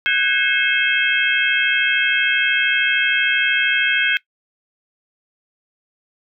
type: tone cluster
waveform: sine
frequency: 1505 / 1638 / 2162 / 2602 / 3210 Hz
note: F#6 / G#6 / C#7 / E7 / G7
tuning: +29 / -24 / -44 / -23 / +40 cents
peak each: -21 dBFS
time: 0.06-4.17 s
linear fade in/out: 0 ms
effects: noise-tail reverb RT60 0.1 s tail -20 dB re dry